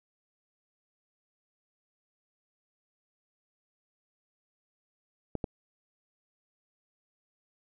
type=clicks; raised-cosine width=2 ms; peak=-18 dBFS; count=2; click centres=5.353 / 5.442 s; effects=none